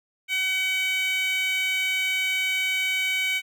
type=tone with high-pass filter; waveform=15% pulse; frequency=756 Hz; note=F#5; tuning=37 cents sharp; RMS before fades=-25 dBFS; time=0.28-3.42 s; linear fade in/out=50 ms; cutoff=2400 Hz; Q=4; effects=none

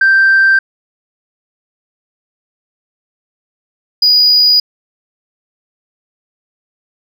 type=tone pair in turn; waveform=sine; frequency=1568 / 4915 Hz; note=G6 / D#8; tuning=0 / -22 cents; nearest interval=octave + minor sixth; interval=1978 cents; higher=second; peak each=-4 dBFS; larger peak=neither; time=0.01-0.59 / 4.02-4.6 s; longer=neither; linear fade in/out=5 ms; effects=tanh soft clip ceiling -3 dBFS

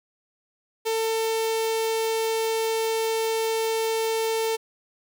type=tone with notch filter; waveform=sawtooth; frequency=447.5 Hz; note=A4; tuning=29 cents sharp; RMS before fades=-25 dBFS; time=0.85-4.57 s; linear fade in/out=20 ms; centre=1500 Hz; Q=1.5; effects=none

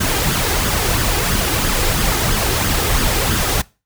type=noise with flanger; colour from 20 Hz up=pink; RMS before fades=-17 dBFS; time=0-3.62 s; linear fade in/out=10 ms; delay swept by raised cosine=0.6 to 2.5 ms; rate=3 Hz; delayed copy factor=+0.5; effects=noise-tail reverb RT60 0.3 s tail -23 dB re dry

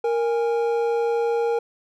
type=tone pair together; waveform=triangle; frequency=466.2 / 821.1 Hz; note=A#4 / G#5; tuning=0 / -20 cents; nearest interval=minor seventh; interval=980 cents; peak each=-18 / -26 dBFS; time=0.04-1.59 s; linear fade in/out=5 ms; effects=none

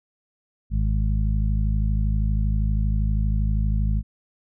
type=harmonic tone; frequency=52.6 Hz; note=G#1; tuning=23 cents sharp; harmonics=1 / 2 / 3 / 4; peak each=-20 / -26 / -30 / -32 dBFS; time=0.7-4.03 s; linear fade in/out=50 ms; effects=none

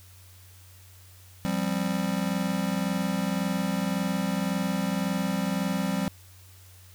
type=chord; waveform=square; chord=F suspended second; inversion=none; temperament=just; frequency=174.61 / 196.44 / 261.9 Hz; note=F3 / G3 / C4; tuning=0 / +4 / +2 cents; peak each=-31 / -29 / -33 dBFS; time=1.45-6.08 s; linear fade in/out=0 ms; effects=added 92 Hz sine -50 dBFS peak until 6.94 s + white hiss -55 dBFS RMS until 6.94 s

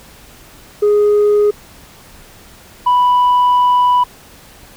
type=tone pair in turn; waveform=sine; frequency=415.3 / 987.8 Hz; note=G#4 / B5; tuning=0 / 0 cents; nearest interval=octave + minor third; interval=1500 cents; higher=second; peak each=-6 dBFS; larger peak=neither; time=0.82-1.51 / 2.86-4.04 s; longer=second; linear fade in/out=10 ms; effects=tanh soft clip ceiling -7 dBFS + pink hiss -41 dBFS RMS until 4.76 s

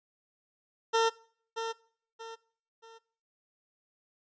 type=tone with echo; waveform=20% pulse; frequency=453.8 Hz; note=A#4; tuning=47 cents flat; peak=-18 dBFS; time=0.93-1.1 s; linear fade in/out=20 ms; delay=630 ms; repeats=3; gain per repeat=-9 dB; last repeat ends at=2.99 s; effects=noise-tail reverb RT60 0.5 s tail -21 dB re dry + resampled to 16000 Hz

